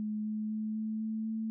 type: tone with pitch steps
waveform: sine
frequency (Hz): 213.1 / 214.7 / 216.3 / 218 / 219.6 / 221.3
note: G#3 / A3 / A3 / A3 / A3 / A3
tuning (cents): +45 / -42 / -29 / -16 / -3 / +10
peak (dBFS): -32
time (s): 0-1.5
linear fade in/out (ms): 0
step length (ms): 250
effects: none